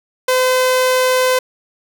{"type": "tone", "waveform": "sawtooth", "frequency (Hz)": 511, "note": "C5", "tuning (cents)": -41, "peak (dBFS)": -8, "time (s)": [0.28, 1.39], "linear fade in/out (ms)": 5, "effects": []}